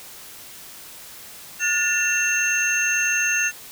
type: tone cluster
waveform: sine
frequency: 1443 / 1771 / 2713 / 6360 Hz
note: F#6 / A6 / E7 / G8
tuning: -44 / +11 / +49 / +24 cents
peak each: -26 / -24 / -23 / -24 dBFS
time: 1.59-3.52 s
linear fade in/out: 50 ms
effects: white hiss -41 dBFS RMS until 3.71 s